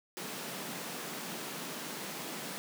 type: high-pass noise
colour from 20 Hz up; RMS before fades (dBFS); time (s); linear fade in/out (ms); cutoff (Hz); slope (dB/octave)
pink; -41; 0.17-2.58; 0; 150; 48
effects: none